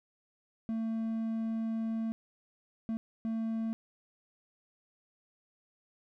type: tone bursts at uneven times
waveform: triangle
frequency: 224.4 Hz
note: A3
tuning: 34 cents sharp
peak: -29 dBFS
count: 3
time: 0.69-2.12 / 2.89-2.97 / 3.25-3.73 s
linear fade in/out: 0 ms
effects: none